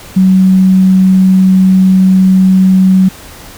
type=tone; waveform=sine; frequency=188 Hz; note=F#3; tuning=28 cents sharp; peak=-3 dBFS; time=0.16-3.09 s; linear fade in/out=10 ms; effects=pink hiss -32 dBFS RMS until 3.57 s

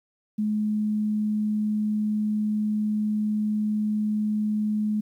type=tone; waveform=sine; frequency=212.2 Hz; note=G#3; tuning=38 cents sharp; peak=-22 dBFS; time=0.38-5.01 s; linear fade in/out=10 ms; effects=10-bit

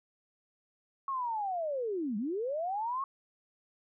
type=linear two-way sweep; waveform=sine; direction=down then up; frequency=1108.7 to 194.8 to 1108.7 Hz; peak=-31 dBFS; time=1.08-3.04 s; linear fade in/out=2 ms; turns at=2.17 s; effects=none

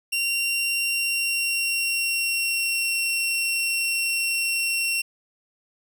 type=tone with pitch glide; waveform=sawtooth; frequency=2758 to 2728 Hz; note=F7 to F7; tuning=-22 to -41 cents; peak=-19 dBFS; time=0.12-5.02 s; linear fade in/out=10 ms; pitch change=-19 cents; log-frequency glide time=0.87-2.98 s; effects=none

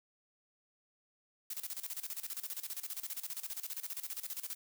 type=noise with tremolo; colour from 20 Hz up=blue; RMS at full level=-40 dBFS; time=1.5-4.55 s; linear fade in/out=5 ms; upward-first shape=square; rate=15 Hz; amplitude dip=80%; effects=none

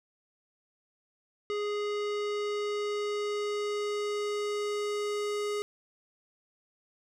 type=tone with low-pass filter sweep; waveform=square; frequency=414.7 Hz; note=G#4; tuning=3 cents flat; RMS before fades=-32 dBFS; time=1.5-5.62 s; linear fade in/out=0 ms; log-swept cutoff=4200 to 9000 Hz; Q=0.86; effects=none

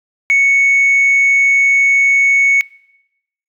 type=tone; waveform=sine; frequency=2217 Hz; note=C#7; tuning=in tune; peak=-6 dBFS; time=0.3-2.61 s; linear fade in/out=0 ms; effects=noise-tail reverb RT60 0.9 s tail -25 dB re dry + tanh soft clip ceiling -6 dBFS

